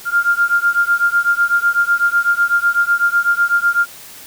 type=beating tone pair; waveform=sine; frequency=1396.9 / 1404.9 Hz; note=F6 / F6; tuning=0 / +10 cents; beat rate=8 Hz; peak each=-15 dBFS; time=0.05-3.87 s; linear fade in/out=50 ms; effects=white hiss -37 dBFS RMS until 4.26 s